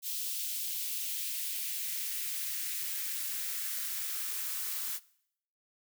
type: noise with high-pass filter sweep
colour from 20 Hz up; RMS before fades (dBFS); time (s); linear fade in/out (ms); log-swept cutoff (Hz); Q
blue; -36; 0.02-5; 50; 3400 to 1100; 1.5
effects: noise-tail reverb RT60 0.7 s tail -21 dB re dry